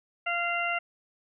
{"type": "harmonic tone", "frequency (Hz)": 692, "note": "F5", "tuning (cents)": -16, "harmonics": [1, 2, 3, 4], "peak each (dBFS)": [-32, -32, -32, -32], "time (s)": [0.26, 0.79], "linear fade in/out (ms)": 10, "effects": []}